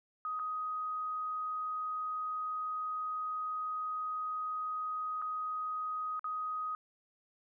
sine tone with dropouts, 1253 Hz, D#6, 12 cents sharp, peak -34 dBFS, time 0.25-6.75 s, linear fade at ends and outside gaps 1 ms, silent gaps 0.392-0.396 / 5.217-5.222 / 6.194-6.243 s, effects none

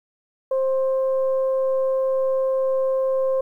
sine tone with frequency modulation, 528 Hz, C5, 16 cents sharp, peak -18 dBFS, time 0.51-3.41 s, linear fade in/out 5 ms, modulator 527 Hz, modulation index 0.32, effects 10-bit

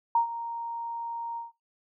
sine tone with ADSR envelope, 931 Hz, A#5, 2 cents flat, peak -18 dBFS, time 0.15-1.52 s, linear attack 4 ms, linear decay 110 ms, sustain -14 dB, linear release 150 ms, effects noise-tail reverb RT60 0.2 s tail -20 dB re dry

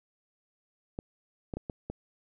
clicks, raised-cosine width 2 ms, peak -22 dBFS, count 5, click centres 0.989 / 1.538 / 1.57 / 1.698 / 1.9 s, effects none

